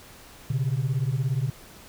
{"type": "beating tone pair", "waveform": "sine", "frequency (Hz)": [123.47, 140.47], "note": ["B2", "C#3"], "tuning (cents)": [0, 23], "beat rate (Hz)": 17, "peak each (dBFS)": -24, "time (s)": [0.5, 1.5], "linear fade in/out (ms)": 5, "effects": ["tanh soft clip ceiling -19 dBFS", "pink hiss -48 dBFS RMS until 1.88 s"]}